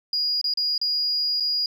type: tone with dropouts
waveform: sine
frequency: 4876 Hz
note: D#8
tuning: 36 cents flat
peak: -20 dBFS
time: 0.13-1.66 s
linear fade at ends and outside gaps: 2 ms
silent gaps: 0.414-0.442 / 0.538-0.573 / 0.779-0.814 / 1.4-1.405 s
effects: tanh soft clip ceiling -16 dBFS

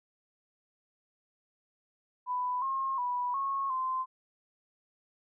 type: tone with pitch steps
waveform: sine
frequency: 995 / 1073 / 983 / 1094 / 1037 Hz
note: B5 / C6 / B5 / C#6 / C6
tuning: +13 / +43 / -8 / -23 / -16 cents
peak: -29 dBFS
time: 2.26-4.06 s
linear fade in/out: 50 ms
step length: 360 ms
effects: none

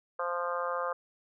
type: harmonic tone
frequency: 174.61 Hz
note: F3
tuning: in tune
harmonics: 3 / 4 / 5 / 6 / 7 / 8 / 9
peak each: -34 / -41 / -42 / -37 / -35 / -43 / -44 dBFS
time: 0.19-0.93 s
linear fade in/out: 5 ms
effects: none

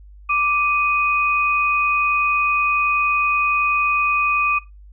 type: tone pair together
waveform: sine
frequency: 1174.7 / 2496 Hz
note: D6 / D#7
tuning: 0 / +5 cents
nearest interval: octave + minor second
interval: 1305 cents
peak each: -19 / -19 dBFS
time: 0.29-4.59 s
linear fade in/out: 10 ms
effects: noise-tail reverb RT60 0.2 s tail -17 dB re dry + added 50 Hz sine -40 dBFS peak until 4.92 s

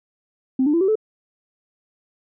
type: tone with pitch steps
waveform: sine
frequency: 261.4 / 296.8 / 337 / 382.7 / 434.6 Hz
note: C4 / D4 / E4 / G4 / A4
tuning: -1 / +18 / +38 / -42 / -21 cents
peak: -14 dBFS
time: 0.59-0.955 s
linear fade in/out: 5 ms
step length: 73 ms
effects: tanh soft clip ceiling -10 dBFS

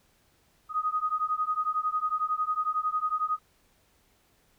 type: beating tone pair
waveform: sine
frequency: 1243 / 1254 Hz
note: D#6 / D#6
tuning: -2 / +13 cents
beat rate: 11 Hz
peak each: -29 dBFS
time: 0.69-3.39 s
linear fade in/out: 50 ms
effects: pink hiss -66 dBFS RMS until 4.58 s

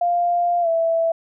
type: tone with pitch glide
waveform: sine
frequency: 698.5 to 660.8 Hz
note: F5 to E5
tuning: 0 to +4 cents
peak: -16 dBFS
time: 0.01-1.12 s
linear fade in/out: 5 ms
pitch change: -96 cents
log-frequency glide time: 0.61-0.68 s
effects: none

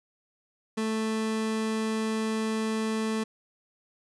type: tone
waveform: 30% pulse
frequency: 220 Hz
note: A3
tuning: in tune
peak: -24 dBFS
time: 0.77-3.24 s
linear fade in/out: 10 ms
effects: resampled to 24000 Hz + 11-bit

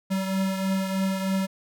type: beating tone pair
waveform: square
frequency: 191.1 / 194.3 Hz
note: G3 / G3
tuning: -44 / -15 cents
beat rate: 3.2 Hz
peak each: -25 / -33 dBFS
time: 0.1-1.47 s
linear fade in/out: 20 ms
effects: none

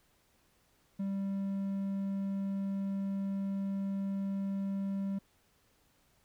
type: tone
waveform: triangle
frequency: 196 Hz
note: G3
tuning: in tune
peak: -30 dBFS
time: 0.99-5.19 s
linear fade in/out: 10 ms
effects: pink hiss -70 dBFS RMS until 6.24 s

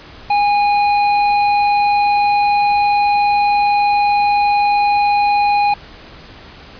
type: tone with tanh clipping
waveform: sine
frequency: 821 Hz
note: G#5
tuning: 20 cents flat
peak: -13 dBFS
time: 0.3-5.74 s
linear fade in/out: 5 ms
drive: 13 dB
effects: pink hiss -38 dBFS RMS until 6.79 s + resampled to 11025 Hz

